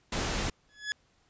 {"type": "noise", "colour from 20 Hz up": "pink", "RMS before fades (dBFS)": -31, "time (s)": [0.12, 0.5], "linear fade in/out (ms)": 5}
{"type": "tone with exponential growth", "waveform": "sawtooth", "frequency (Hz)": 1696, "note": "G#6", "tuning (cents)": 36, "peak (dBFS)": -23, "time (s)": [0.69, 0.92], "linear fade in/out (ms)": 0, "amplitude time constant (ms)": 48}
{"effects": ["pink hiss -68 dBFS RMS until 1.29 s", "resampled to 16000 Hz"]}